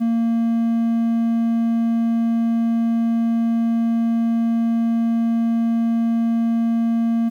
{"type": "tone", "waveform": "triangle", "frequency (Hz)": 230, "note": "A#3", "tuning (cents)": -23, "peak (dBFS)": -14, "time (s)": [0, 7.3], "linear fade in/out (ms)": 20, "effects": ["9-bit"]}